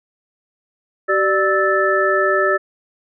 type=tone cluster; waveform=sine; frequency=383.9 / 592 / 1308 / 1757 Hz; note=G4 / D5 / E6 / A6; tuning=-36 / +14 / -14 / -3 cents; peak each=-19 dBFS; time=1.08-2.58 s; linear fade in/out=20 ms; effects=none